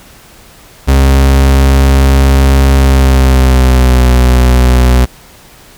40% pulse tone with pitch glide, 67.4 to 62.52 Hz, C#2 to B1, -48 to +22 cents, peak -3 dBFS, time 0.87-5.06 s, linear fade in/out 20 ms, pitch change -130 cents, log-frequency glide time 2.76-4.09 s, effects pink hiss -38 dBFS RMS until 5.77 s

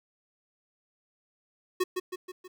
square tone with echo, 366.8 Hz, F#4, 15 cents flat, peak -24 dBFS, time 1.8-1.84 s, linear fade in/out 10 ms, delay 160 ms, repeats 4, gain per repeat -5 dB, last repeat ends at 2.48 s, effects 11-bit

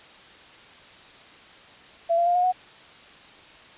sine tone with pitch steps, 673 / 687.9 / 703.2 / 718.8 / 734.8 Hz, E5 / F5 / F5 / F5 / F#5, +36 / -26 / +12 / +50 / -12 cents, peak -18 dBFS, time 2.09-2.525 s, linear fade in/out 20 ms, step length 87 ms, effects white hiss -48 dBFS RMS until 3.77 s + resampled to 8000 Hz

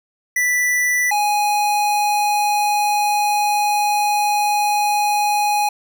square tone pair in turn, 1975.5 / 830.6 Hz, B6 / G#5, 0 / 0 cents, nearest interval octave + minor third, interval 1500 cents, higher first, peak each -16 dBFS, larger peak neither, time 0.36-1.11 / 1.11-5.69 s, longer second, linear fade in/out 5 ms, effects none

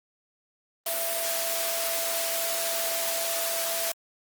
sine tone in noise, 668 Hz, E5, 23 cents sharp, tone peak -32 dBFS, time 0.86-3.92 s, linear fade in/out 5 ms, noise white, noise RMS -29 dBFS, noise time 0.86-3.92 s, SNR -6 dB, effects high-pass 400 Hz 12 dB/octave + Opus 32 kbps

